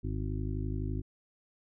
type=harmonic tone; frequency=51.9 Hz; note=G#1; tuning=in tune; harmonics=1 / 2 / 3 / 5 / 6 / 7; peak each=-35 / -35 / -42 / -41 / -44 / -45 dBFS; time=0.03-1.02 s; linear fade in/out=20 ms; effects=none